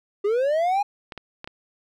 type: linear sweep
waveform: triangle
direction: up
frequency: 392 to 830 Hz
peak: -17 dBFS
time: 0.24-0.83 s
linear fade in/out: 10 ms
type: clicks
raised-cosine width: 0.3 ms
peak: -19 dBFS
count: 4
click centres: 1.122 / 1.177 / 1.444 / 1.475 s
effects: none